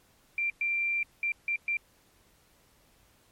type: tone bursts at uneven times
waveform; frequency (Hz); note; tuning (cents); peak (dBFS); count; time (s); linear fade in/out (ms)
sine; 2363; D7; +10; -26; 5; 0.38-0.5 / 0.61-1.03 / 1.23-1.32 / 1.48-1.56 / 1.68-1.77; 2
effects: pink hiss -64 dBFS RMS until 3.31 s + MP3 64 kbps